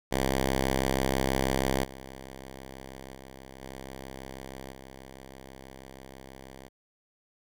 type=tone with level steps; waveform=5% pulse; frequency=66.2 Hz; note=C2; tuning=21 cents sharp; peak=-14 / -31 / -34 / -29 / -34 dBFS; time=0.11-6.69 s; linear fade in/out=20 ms; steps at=1.83 / 3.14 / 3.61 / 4.71 s; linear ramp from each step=20 ms; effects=none